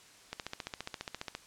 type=click train; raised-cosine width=0.2 ms; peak=-20 dBFS; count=16; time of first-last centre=0.33-1.35 s; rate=14.7 Hz; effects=white hiss -57 dBFS RMS until 1.46 s + low-pass 8000 Hz 12 dB/octave